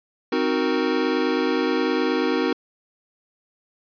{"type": "chord", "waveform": "square", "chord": "C half-diminished seventh", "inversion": "none", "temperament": "equal", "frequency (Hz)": [261.6, 311.1, 370, 466.2], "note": ["C4", "Eb4", "Gb4", "Bb4"], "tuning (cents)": [0, 0, 0, 0], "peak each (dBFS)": -26, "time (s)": [0.32, 2.53], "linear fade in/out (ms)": 5, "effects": ["resampled to 11025 Hz"]}